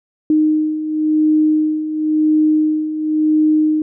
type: beating tone pair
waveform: sine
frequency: 307.8 / 308.75 Hz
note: D#4 / D#4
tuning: -19 / -13 cents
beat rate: 0.95 Hz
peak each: -19 / -13 dBFS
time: 0.3-3.82 s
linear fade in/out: 2 ms
effects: none